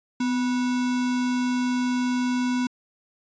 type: tone with sample-and-hold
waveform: sine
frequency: 250.3 Hz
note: B3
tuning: 23 cents sharp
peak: -21 dBFS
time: 0.2-2.67 s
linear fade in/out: 5 ms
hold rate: 1225 Hz
effects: resampled to 16000 Hz